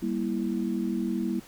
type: chord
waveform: sine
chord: E diminished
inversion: first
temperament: just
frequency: 197.78 / 237.3 / 329.6 Hz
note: G3 / Bb3 / E4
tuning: +16 / +31 / 0 cents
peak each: -30 / -30 / -31 dBFS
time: 0.02-1.4 s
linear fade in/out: 10 ms
effects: pink hiss -51 dBFS RMS until 1.47 s